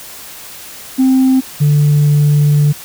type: tone pair in turn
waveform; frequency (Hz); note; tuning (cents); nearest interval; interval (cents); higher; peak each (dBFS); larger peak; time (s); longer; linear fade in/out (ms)
sine; 261.6 / 146.82; C4 / D3; 0 / 0; minor seventh; 1000; first; -5; neither; 0.98-1.41 / 1.6-2.73; second; 20
effects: tanh soft clip ceiling -5 dBFS + white hiss -32 dBFS RMS until 2.84 s